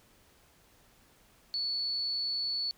sine tone, 4435 Hz, C#8, in tune, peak -30 dBFS, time 1.54-2.71 s, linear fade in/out 0 ms, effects pink hiss -63 dBFS RMS until 2.77 s

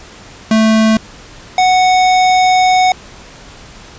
square tone pair in turn, 220 / 740 Hz, A3 / F#5, 0 / 0 cents, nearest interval octave + major sixth, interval 2100 cents, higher second, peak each -8 dBFS, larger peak neither, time 0.51-0.97 / 1.58-2.92 s, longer second, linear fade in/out 2 ms, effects pink hiss -36 dBFS RMS until 3.98 s + resampled to 16000 Hz

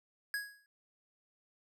square tone with exponential decay, 1661.2 Hz, G#6, in tune, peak -32 dBFS, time 0.34-0.66 s, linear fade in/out 1 ms, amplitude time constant 68 ms, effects none

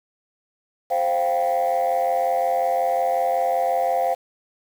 sine chord, C suspended fourth, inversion none, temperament equal, 523.3 / 698.5 / 784 Hz, C5 / F5 / G5, 0 / 0 / 0 cents, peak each -22 / -20 / -22 dBFS, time 0.9-4.15 s, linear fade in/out 20 ms, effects tanh soft clip ceiling -14 dBFS + 7-bit

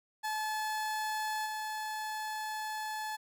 30% pulse tone with level steps, 862 Hz, A5, 36 cents flat, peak -30 / -33 dBFS, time 0.23-3.17 s, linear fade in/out 20 ms, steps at 1.45 s, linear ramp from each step 20 ms, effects none

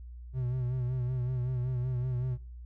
triangle tone with vibrato, 125.6 Hz, B2, 30 cents sharp, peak -27 dBFS, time 0.33-2.38 s, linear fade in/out 50 ms, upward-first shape sine, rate 5.3 Hz, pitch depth 52 cents each way, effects noise-tail reverb RT60 0.4 s tail -22 dB re dry + added 60 Hz sine -42 dBFS peak until 2.65 s

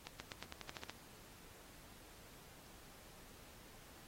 accelerating click train, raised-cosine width 0.2 ms, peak -27 dBFS, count 10, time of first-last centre 0.07-0.896 s, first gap 130 ms, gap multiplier 0.91, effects pink hiss -60 dBFS RMS until 4.07 s + AAC 48 kbps

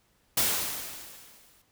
white noise with exponential decay, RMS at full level -23 dBFS, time 0.37-1.62 s, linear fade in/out 5 ms, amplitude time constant 270 ms, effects pink hiss -68 dBFS RMS until 1.71 s

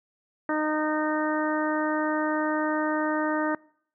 harmonic tone, 307.2 Hz, D#4, 22 cents flat, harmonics 1 / 2 / 3 / 4 / 5 / 6, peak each -27 / -30 / -32 / -33 / -34 / -35 dBFS, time 0.49-3.55 s, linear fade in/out 2 ms, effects noise-tail reverb RT60 0.6 s tail -24 dB re dry

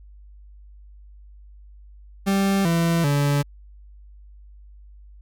40% pulse tone with pitch steps, 196 / 167.7 / 143.48 Hz, G3 / E3 / D3, 0 / +30 / -40 cents, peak -17 dBFS, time 2.26-3.43 s, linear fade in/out 20 ms, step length 390 ms, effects added 50 Hz sine -43 dBFS peak until 5.21 s

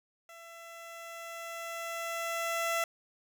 15% pulse tone with level ramp, 670 Hz, E5, 28 cents sharp, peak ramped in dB -43 to -22 dBFS, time 0.29-2.84 s, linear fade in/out 2 ms, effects none

